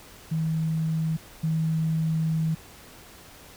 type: tone pair in turn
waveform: sine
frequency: 159.9 / 159.9 Hz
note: D#3 / D#3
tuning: +48 / +48 cents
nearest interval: unison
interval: 0 cents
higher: neither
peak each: -23 / -22 dBFS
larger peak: second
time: 0.31-1.17 / 1.43-2.55 s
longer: second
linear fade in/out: 10 ms
effects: pink hiss -48 dBFS RMS until 3.56 s